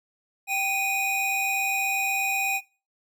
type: tone pair together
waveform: square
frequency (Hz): 781.5 / 2481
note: G5 / D#7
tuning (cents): -6 / -6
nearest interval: octave + minor sixth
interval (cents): 2000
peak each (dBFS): -30 / -26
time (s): 0.47-2.61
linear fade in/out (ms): 50
effects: noise-tail reverb RT60 0.3 s tail -18 dB re dry